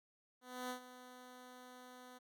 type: tone with ADSR envelope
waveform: 10% pulse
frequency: 251 Hz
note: B3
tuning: 28 cents sharp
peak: -32 dBFS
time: 0.41-2.19 s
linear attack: 290 ms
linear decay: 95 ms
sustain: -14 dB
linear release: 18 ms
effects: none